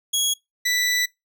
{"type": "tone pair in turn", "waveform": "20% pulse", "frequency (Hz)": [3322, 1975.3], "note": ["G#7", "B6"], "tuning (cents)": [0, 0], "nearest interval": "major sixth", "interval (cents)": 900, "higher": "first", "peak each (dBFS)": -14, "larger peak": "neither", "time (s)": [[0.13, 0.34], [0.65, 1.06]], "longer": "second", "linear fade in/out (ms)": 10, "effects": ["noise-tail reverb RT60 0.2 s tail -24 dB re dry"]}